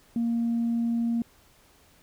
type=tone; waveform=sine; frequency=233.1 Hz; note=A#3; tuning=in tune; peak=-22 dBFS; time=0.16-1.22 s; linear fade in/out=2 ms; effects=tanh soft clip ceiling -20 dBFS + pink hiss -59 dBFS RMS until 2.02 s